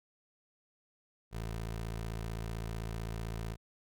20% pulse tone, 55.7 Hz, A1, 22 cents sharp, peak -32 dBFS, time 1.31-3.57 s, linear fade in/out 50 ms, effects none

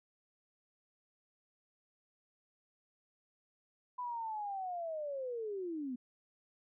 sine linear sweep, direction down, 1002 to 239.1 Hz, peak -37 dBFS, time 3.98-5.96 s, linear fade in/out 10 ms, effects none

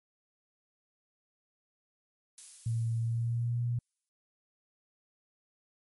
violet noise with exponential decay, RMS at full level -42 dBFS, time 2.38-4.09 s, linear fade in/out 0 ms, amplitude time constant 370 ms
sine tone with pitch glide, 114.8 to 119.95 Hz, A#2 to A#2, -26 to +50 cents, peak -28 dBFS, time 2.66-3.79 s, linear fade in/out 5 ms, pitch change +76 cents, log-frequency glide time 3-3.61 s
effects MP3 48 kbps

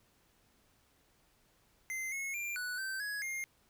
square tone with pitch steps, 2075 / 2179 / 2379 / 1479 / 1551 / 1672 / 2123 Hz, C7 / C#7 / D7 / F#6 / G6 / G#6 / C7, -15 / -30 / +22 / -1 / -19 / +11 / +25 cents, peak -37 dBFS, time 1.9-3.44 s, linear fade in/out 0 ms, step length 220 ms, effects pink hiss -70 dBFS RMS until 3.69 s

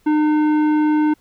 sine tone with tanh clipping, 303.8 Hz, D#4, 41 cents flat, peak -15 dBFS, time 0.06-1.14 s, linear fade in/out 10 ms, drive 12 dB, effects pink hiss -59 dBFS RMS until 1.2 s

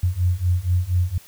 sine beating tone pair, 87.31 / 91.51 Hz, F2 / F#2, 0 / -19 cents, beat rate 4.2 Hz, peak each -21 / -20 dBFS, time 0.03-1.18 s, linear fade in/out 5 ms, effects white hiss -48 dBFS RMS until 1.27 s

